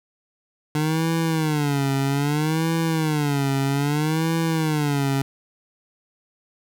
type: tone with vibrato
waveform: 25% pulse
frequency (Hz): 150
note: D3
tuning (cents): +37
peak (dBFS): -16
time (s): 0.75-5.22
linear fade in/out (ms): 2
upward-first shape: sine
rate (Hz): 0.62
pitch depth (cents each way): 160
effects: none